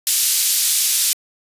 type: band-pass noise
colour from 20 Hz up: white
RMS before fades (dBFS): -17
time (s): 0.07-1.13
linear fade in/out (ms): 0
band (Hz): 4000 to 13000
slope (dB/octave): 12
effects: resampled to 32000 Hz